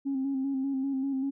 sine tone with vibrato, 270.2 Hz, C#4, 44 cents flat, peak -26 dBFS, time 0.05-1.31 s, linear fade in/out 20 ms, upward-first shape square, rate 5.1 Hz, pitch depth 35 cents each way, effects tanh soft clip ceiling -23 dBFS

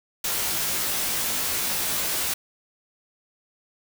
white noise with comb filter, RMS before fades -26 dBFS, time 0.24-2.34 s, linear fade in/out 5 ms, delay 17 ms, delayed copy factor -0.95, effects none

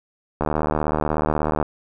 click train, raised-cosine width 1 ms, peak -7 dBFS, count 94, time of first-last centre 0.41-1.627 s, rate 76.4 Hz, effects none

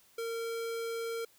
square tone, 459.2 Hz, A#4, 26 cents flat, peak -35 dBFS, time 0.18-1.25 s, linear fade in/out 5 ms, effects white hiss -64 dBFS RMS until 1.38 s

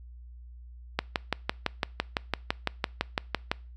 click train, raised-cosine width 0.3 ms, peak -9 dBFS, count 16, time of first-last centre 0.99-3.515 s, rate 5.94 Hz, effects noise-tail reverb RT60 0.4 s tail -24 dB re dry + added 60 Hz sine -44 dBFS peak until 3.76 s

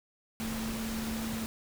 sine tone in noise, 223.1 Hz, A3, 24 cents sharp, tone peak -34 dBFS, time 0.4-1.46 s, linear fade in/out 0 ms, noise pink, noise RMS -39 dBFS, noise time 0.4-1.46 s, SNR +2 dB, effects none

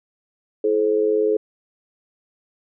sine tone with amplitude modulation, 429.2 Hz, A4, 43 cents flat, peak -12 dBFS, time 0.64-1.37 s, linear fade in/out 5 ms, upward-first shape sine, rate 100 Hz, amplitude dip 85%, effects none

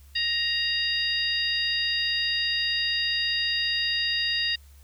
harmonic tone with a mistuned harmonic, 935 Hz, A#5, 5 cents sharp, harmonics 2 / 3 / 4 / 5, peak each -29 / -29 / -29 / -29 dBFS, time 0.15-4.56 s, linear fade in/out 10 ms, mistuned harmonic 5, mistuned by +45 cents, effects added 70 Hz sine -48 dBFS peak until 4.83 s + white hiss -60 dBFS RMS until 4.83 s

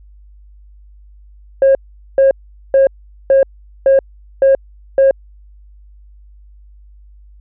sine tone bursts, 541 Hz, C#5, 42 cents flat, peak -4 dBFS, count 7, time 1.62-5.11 s, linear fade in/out 2 ms, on 130 ms, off 430 ms, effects tanh soft clip ceiling -4 dBFS + added 50 Hz sine -39 dBFS peak until 7.4 s

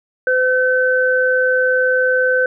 sine tone pair together, 509.9 / 1528 Hz, C5 / G6, -45 / -45 cents, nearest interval octave + perfect fifth, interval 1900 cents, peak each -15 dBFS, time 0.27-2.46 s, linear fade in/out 2 ms, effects none

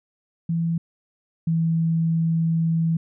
sine tone pair in turn, 166.5 / 164.02 Hz, E3 / E3, +18 / -8 cents, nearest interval unison, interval 26 cents, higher first, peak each -20 / -18 dBFS, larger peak second, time 0.49-0.78 / 1.47-2.97 s, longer second, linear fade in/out 5 ms, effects none

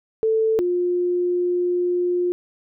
sine tone pair in turn, 442.5 / 355.1 Hz, A4 / F4, +10 / +29 cents, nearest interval major third, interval 381 cents, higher first, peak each -16 / -18 dBFS, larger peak first, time 0.23-0.59 / 0.59-2.32 s, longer second, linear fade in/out 0 ms, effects none

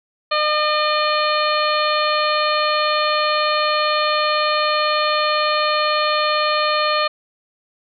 harmonic tone with a mistuned harmonic, 606 Hz, D#5, 46 cents flat, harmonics 1 / 2 / 3 / 4 / 5 / 6 / 7, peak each -21 / -19 / -27 / -26 / -28 / -30 / -25 dBFS, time 0.31-7.08 s, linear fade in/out 10 ms, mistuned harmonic 6, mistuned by -17 cents, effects none

